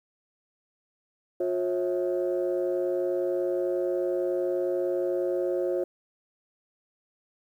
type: tone cluster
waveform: sine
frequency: 358.6 / 542 / 653 Hz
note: F4 / C#5 / E5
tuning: +46 / -39 / -17 cents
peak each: -26 / -28 / -34 dBFS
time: 1.4-5.84 s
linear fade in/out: 5 ms
effects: tanh soft clip ceiling -18 dBFS + 10-bit